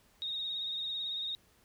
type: tone with vibrato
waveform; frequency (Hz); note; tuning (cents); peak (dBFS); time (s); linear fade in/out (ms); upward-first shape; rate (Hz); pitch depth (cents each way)
sine; 3729; A#7; 0; -34; 0.22-1.35; 0; triangle; 18; 44
effects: pink hiss -66 dBFS RMS until 1.64 s